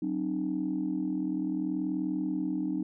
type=tone cluster; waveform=sine; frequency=187 / 265.5 / 306.1 Hz; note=F#3 / C4 / D#4; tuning=+19 / +25 / -28 cents; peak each=-34 / -33 / -30 dBFS; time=0.02-2.83 s; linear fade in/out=5 ms; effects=tanh soft clip ceiling -21 dBFS